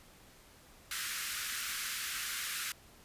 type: high-pass noise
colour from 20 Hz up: pink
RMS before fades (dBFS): -38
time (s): 0.91-2.72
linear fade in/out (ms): 2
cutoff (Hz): 1300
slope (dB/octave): 48
effects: pink hiss -59 dBFS RMS until 3.04 s + resampled to 32000 Hz